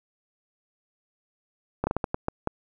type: slowing click train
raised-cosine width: 1 ms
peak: -11 dBFS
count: 8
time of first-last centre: 1.84-2.474 s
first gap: 30 ms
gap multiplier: 1.36
effects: none